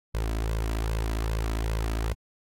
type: tone with flanger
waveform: sawtooth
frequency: 54.9 Hz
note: A1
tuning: 3 cents flat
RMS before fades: -28 dBFS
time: 0.14-2.13 s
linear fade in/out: 10 ms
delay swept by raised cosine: 1.9 to 3.1 ms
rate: 2.5 Hz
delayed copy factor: +0.65
effects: AAC 48 kbps